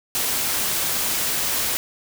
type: noise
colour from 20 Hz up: white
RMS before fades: -23 dBFS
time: 0.15-1.77 s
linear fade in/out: 0 ms
effects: none